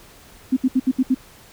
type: tone bursts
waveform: sine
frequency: 258.8 Hz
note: C4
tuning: 19 cents flat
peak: -13 dBFS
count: 6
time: 0.52-1.147 s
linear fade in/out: 10 ms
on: 47 ms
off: 69 ms
effects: pink hiss -47 dBFS RMS until 1.52 s